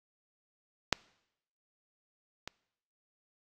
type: clicks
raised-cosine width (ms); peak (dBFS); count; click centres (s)
0.2; -6 / -21; 2; 0.927 / 2.476
effects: noise-tail reverb RT60 0.8 s tail -24 dB re dry + AAC 64 kbps